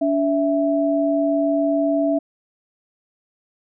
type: tone pair together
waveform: sine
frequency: 287 / 659.3 Hz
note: D4 / E5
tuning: -40 / 0 cents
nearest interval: octave + major second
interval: 1440 cents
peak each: -19 dBFS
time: 0.01-2.19 s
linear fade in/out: 10 ms
effects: none